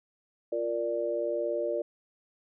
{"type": "chord", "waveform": "sine", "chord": "Bb major", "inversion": "second", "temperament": "equal", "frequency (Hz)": [349.2, 466.2, 587.3], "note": ["F4", "Bb4", "D5"], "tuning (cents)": [0, 0, 0], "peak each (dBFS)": [-34, -33, -30], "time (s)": [0.52, 1.82], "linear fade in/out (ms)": 5, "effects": []}